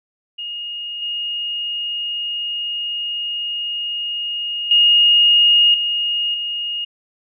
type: tone with level steps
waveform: sine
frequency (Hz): 2856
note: F7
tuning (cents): +38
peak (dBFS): -25 / -21 / -9 / -17 / -21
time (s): 0.38-6.85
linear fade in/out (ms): 10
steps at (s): 1.02 / 4.71 / 5.74 / 6.34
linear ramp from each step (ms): 2
effects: none